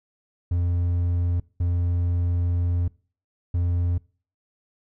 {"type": "tone bursts at uneven times", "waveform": "triangle", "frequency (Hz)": 87.3, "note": "F2", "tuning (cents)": 0, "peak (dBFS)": -18, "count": 3, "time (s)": [[0.51, 1.4], [1.6, 2.88], [3.54, 3.98]], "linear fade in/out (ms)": 5, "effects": ["noise-tail reverb RT60 0.4 s tail -23 dB re dry"]}